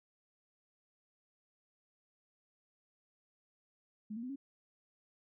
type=tone with pitch steps; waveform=sine; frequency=212.6 / 231.8 / 252.8 / 275.7 Hz; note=G#3 / A#3 / B3 / C#4; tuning=+41 / -10 / +41 / -9 cents; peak=-39 dBFS; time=4.1-4.36 s; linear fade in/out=10 ms; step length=65 ms; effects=none